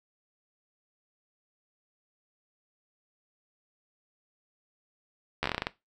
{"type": "slowing click train", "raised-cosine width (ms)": 0.3, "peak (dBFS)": -12, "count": 10, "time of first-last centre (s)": [5.43, 5.669], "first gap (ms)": 12, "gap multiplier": 1.19, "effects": ["noise-tail reverb RT60 0.2 s tail -17 dB re dry"]}